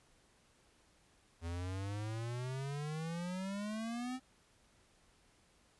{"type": "exponential sweep", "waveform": "square", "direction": "up", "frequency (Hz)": [82.41, 261.6], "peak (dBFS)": -39, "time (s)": [1.41, 4.2], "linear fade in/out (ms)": 50, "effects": ["pink hiss -69 dBFS RMS until 5.79 s", "resampled to 24000 Hz"]}